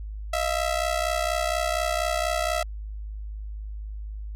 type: ring-modulated tone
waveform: sawtooth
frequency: 659.3 Hz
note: E5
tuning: in tune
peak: -17 dBFS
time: 0.33-2.63 s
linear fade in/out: 5 ms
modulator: 32.1 Hz
effects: added 52 Hz sine -32 dBFS peak until 4.35 s + low-pass 12000 Hz 12 dB/octave